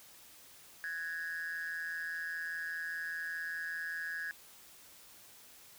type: tone with amplitude modulation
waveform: sine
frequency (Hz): 1662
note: G#6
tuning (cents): +1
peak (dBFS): -31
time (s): 0.84-4.31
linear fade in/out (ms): 0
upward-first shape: sine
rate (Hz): 165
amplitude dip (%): 90
effects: tanh soft clip ceiling -32 dBFS + white hiss -57 dBFS RMS until 5.78 s